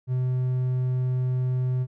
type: tone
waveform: triangle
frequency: 127.3 Hz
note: C3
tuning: 47 cents flat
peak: -20 dBFS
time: 0.07-1.87 s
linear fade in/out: 50 ms
effects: none